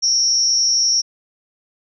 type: tone with amplitude modulation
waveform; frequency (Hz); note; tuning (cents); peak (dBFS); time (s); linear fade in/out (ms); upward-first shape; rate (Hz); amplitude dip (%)
sine; 5588; F8; 0; -9; 0.02-1.02; 20; sine; 249; 100
effects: none